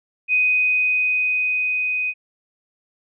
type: tone with level ramp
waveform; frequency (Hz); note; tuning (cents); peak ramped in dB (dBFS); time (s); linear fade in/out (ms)
sine; 2500; D#7; +8; -14 to -20; 0.28-2.14; 50
effects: none